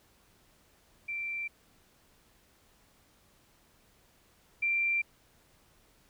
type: tone pair in turn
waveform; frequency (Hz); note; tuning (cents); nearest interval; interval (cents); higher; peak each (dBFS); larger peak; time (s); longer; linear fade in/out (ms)
sine; 2349 / 2361; D7 / D7; 0 / +9; unison; 9; second; -33 / -26; second; 1.08-1.48 / 4.62-5.02; neither; 10
effects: pink hiss -65 dBFS RMS until 6.09 s